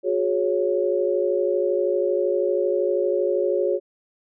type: chord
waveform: sine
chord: F# suspended second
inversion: none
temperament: equal with one note detuned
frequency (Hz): 362.6 / 415.3 / 554.4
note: F#4 / G#4 / C#5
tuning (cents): -35 / 0 / 0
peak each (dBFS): -23 / -24 / -23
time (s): 0.03-3.8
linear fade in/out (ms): 50
effects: none